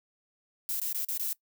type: noise with dropouts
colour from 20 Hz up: violet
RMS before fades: -32 dBFS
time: 0.69-1.33 s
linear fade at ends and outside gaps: 0 ms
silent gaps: 0.798-0.816 / 0.927-0.946 / 1.048-1.086 / 1.176-1.196 s
effects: noise-tail reverb RT60 0.1 s tail -22 dB re dry